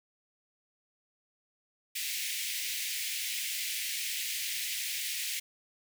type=high-pass noise; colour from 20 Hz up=pink; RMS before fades=-35 dBFS; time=1.95-5.4 s; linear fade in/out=10 ms; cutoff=2000 Hz; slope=48 dB/octave; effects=none